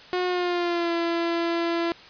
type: tone with pitch glide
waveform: sawtooth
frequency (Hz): 362.1 to 337.9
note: F#4 to E4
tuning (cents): -37 to +43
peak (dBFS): -19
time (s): 0.13-1.92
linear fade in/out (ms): 0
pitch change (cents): -120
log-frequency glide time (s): 0.26-0.93
effects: white hiss -46 dBFS RMS until 2.09 s + resampled to 11025 Hz